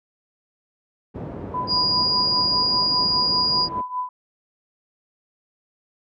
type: band-pass noise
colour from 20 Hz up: pink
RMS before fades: -33 dBFS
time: 1.14-3.82 s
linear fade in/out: 20 ms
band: 110 to 580 Hz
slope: 12 dB/octave
type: tone with tremolo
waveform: sine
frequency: 1000 Hz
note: B5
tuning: 21 cents sharp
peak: -21 dBFS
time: 1.54-4.09 s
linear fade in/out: 2 ms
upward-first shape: triangle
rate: 5 Hz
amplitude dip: 85%
type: tone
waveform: sine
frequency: 4868 Hz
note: D#8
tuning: 39 cents flat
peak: -18 dBFS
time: 1.67-3.69 s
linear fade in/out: 50 ms
effects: none